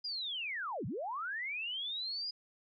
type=linear two-way sweep; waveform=sine; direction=down then up; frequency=4978 to 93.9 to 4978 Hz; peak=-36 dBFS; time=0.04-2.31 s; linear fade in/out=10 ms; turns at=0.86 s; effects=none